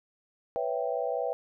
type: chord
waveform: sine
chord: C# half-diminished seventh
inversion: third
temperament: equal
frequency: 493.9 / 554.4 / 659.3 / 784 Hz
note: B4 / C#5 / E5 / G5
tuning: 0 / 0 / 0 / 0 cents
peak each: -32 / -34 / -33 / -35 dBFS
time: 0.56-1.33 s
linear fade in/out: 0 ms
effects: none